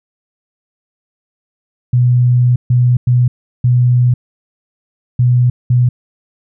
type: tone bursts at uneven times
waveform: sine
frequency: 123.47 Hz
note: B2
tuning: in tune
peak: -7 dBFS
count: 6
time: 1.93-2.56 / 2.7-2.97 / 3.07-3.28 / 3.64-4.14 / 5.19-5.5 / 5.7-5.89 s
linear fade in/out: 5 ms
effects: none